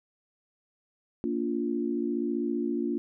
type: chord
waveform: sine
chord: Bb major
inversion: none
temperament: equal with one note detuned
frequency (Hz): 233.1 / 288 / 349.2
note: Bb3 / D4 / F4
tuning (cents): 0 / -34 / 0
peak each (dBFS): -31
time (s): 1.24-2.98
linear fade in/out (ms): 0
effects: none